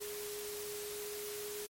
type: tone in noise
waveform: sine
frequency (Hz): 415.3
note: G#4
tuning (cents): 0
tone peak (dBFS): -42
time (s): 0-1.67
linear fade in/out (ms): 20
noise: white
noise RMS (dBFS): -45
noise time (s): 0-1.67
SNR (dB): 0
effects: MP3 64 kbps